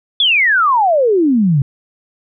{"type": "exponential sweep", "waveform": "sine", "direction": "down", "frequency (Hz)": [3520, 130.81], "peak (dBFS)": -9, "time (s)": [0.2, 1.62], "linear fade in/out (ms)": 2, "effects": []}